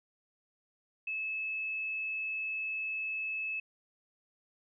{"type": "tone", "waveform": "sine", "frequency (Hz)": 2600, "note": "E7", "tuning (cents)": -24, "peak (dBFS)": -33, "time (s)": [1.07, 3.6], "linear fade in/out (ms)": 5, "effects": []}